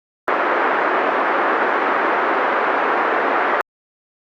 white band-pass noise, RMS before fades -18 dBFS, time 0.28-3.61 s, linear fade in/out 0 ms, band 310 to 1600 Hz, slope 24 dB/octave, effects Opus 48 kbps

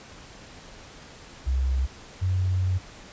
sine tone pair in turn, 65.41 / 92.5 Hz, C2 / F#2, 0 / 0 cents, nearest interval tritone, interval 600 cents, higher second, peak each -21 dBFS, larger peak neither, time 1.46-1.87 / 2.21-2.79 s, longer second, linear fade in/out 20 ms, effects pink hiss -46 dBFS RMS until 3.12 s + resampled to 16000 Hz

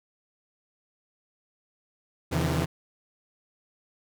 sawtooth tone cluster, 82 / 133.4 / 154.4 / 168.8 Hz, E2 / C3 / D#3 / E3, -9 / +34 / -13 / +41 cents, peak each -26 dBFS, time 2.31-2.66 s, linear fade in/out 20 ms, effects none

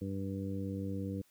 harmonic tone, 97.3 Hz, G2, 12 cents flat, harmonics 1 / 2 / 3 / 4 / 5, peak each -39 / -39 / -41 / -51 / -45 dBFS, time 0.01-1.22 s, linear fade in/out 10 ms, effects white hiss -69 dBFS RMS until 1.3 s

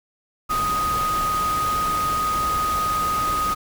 sine tone in noise, 1247 Hz, D#6, 3 cents sharp, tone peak -20 dBFS, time 0.49-3.55 s, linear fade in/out 20 ms, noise pink, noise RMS -30 dBFS, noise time 0.49-3.55 s, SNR +7 dB, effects none

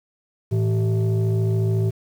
sine tone with frequency modulation, 110 Hz, A2, in tune, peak -16 dBFS, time 0.51-1.91 s, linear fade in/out 20 ms, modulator 274 Hz, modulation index 0.71, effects tanh soft clip ceiling -14 dBFS + 8-bit

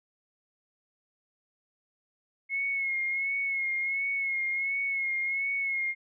sine tone with vibrato, 2174 Hz, C#7, 34 cents flat, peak -27 dBFS, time 2.49-5.95 s, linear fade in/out 50 ms, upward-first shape sine, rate 1.4 Hz, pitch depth 39 cents each way, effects none

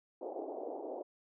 white band-pass noise, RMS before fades -42 dBFS, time 0.21-1.03 s, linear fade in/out 10 ms, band 300 to 740 Hz, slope 48 dB/octave, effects none

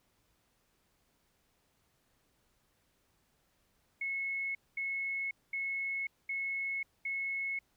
sine tone bursts, 2187 Hz, C#7, 24 cents flat, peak -33 dBFS, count 5, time 4.01-7.59 s, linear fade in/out 5 ms, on 540 ms, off 220 ms, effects pink hiss -74 dBFS RMS until 7.76 s

